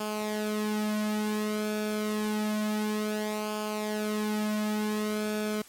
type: tone with flanger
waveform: sawtooth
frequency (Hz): 212.5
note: G#3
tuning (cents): +40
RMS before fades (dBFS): -30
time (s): 0-5.62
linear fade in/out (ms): 5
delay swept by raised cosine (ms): 0.51 to 3.71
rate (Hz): 0.28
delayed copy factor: -0.65
effects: white hiss -53 dBFS RMS until 5.68 s + MP3 64 kbps